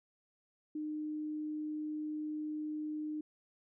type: tone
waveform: sine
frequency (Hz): 304.8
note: D#4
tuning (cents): -36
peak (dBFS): -36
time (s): 0.75-3.21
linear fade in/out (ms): 5
effects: none